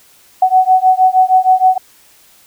sine beating tone pair, 744 / 750.4 Hz, F#5 / F#5, +9 / +24 cents, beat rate 6.4 Hz, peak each -10 dBFS, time 0.42-1.78 s, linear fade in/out 5 ms, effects white hiss -47 dBFS RMS until 2.46 s

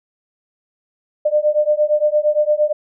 sine beating tone pair, 597 / 605.7 Hz, D5 / D#5, +28 / -47 cents, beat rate 8.7 Hz, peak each -16 dBFS, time 1.25-2.73 s, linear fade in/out 10 ms, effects none

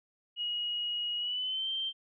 sine tone with pitch glide, 2895 to 3139 Hz, F#7 to G7, -38 to +2 cents, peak -31 dBFS, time 0.36-1.93 s, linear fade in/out 50 ms, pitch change +140 cents, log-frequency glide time 1.18-1.69 s, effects none

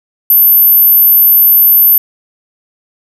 sine tone, 13070 Hz, G#9, 29 cents flat, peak -3 dBFS, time 0.3-1.98 s, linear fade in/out 2 ms, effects none

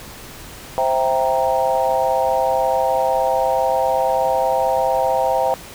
sine chord, C dominant seventh, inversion none, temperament equal, 523.3 / 659.3 / 784 / 932.3 Hz, C5 / E5 / G5 / Bb5, 0 / 0 / 0 / 0 cents, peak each -20 / -21 / -20 / -22 dBFS, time 0.78-5.54 s, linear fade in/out 0 ms, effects pink hiss -37 dBFS RMS until 5.74 s

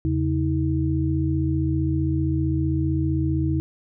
sine tone cluster, 82.5 / 137.9 / 318.5 Hz, E2 / C#3 / D#4, +2 / -9 / +41 cents, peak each -24 dBFS, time 0.05-3.6 s, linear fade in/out 0 ms, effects none

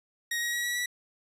sawtooth tone with pitch steps, 1882 / 1898.4 / 1914.9 / 1931.6 / 1948.4 Hz, A#6 / A#6 / A#6 / B6 / B6, +16 / +31 / +46 / -39 / -24 cents, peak -25 dBFS, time 0.31-0.86 s, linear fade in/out 5 ms, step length 110 ms, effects resampled to 32000 Hz

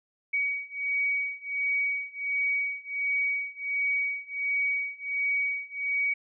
sine beating tone pair, 2258 / 2259.4 Hz, C#7 / C#7, +31 / +32 cents, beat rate 1.4 Hz, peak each -30 / -29 dBFS, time 0.33-6.14 s, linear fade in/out 10 ms, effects none

